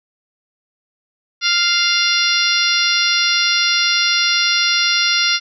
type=harmonic tone; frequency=698 Hz; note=F5; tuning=1 cent flat; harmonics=2 / 3 / 4 / 5 / 6 / 7 / 8; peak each=-21 / -21 / -21 / -21 / -21 / -21 / -21 dBFS; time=1.41-5.4 s; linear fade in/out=50 ms; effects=none